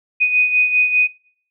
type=beating tone pair; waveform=sine; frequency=2489 / 2494 Hz; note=D#7 / D#7; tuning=0 / +3 cents; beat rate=5 Hz; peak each=-13 / -21 dBFS; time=0.2-1.08 s; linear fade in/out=20 ms; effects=noise-tail reverb RT60 0.6 s tail -23 dB re dry